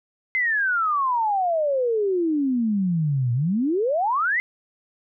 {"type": "exponential two-way sweep", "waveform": "sine", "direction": "down then up", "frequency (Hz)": [2093, 116.54, 2093], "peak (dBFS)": -19, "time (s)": [0.35, 4.4], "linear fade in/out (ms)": 0, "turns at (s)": 3.33, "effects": []}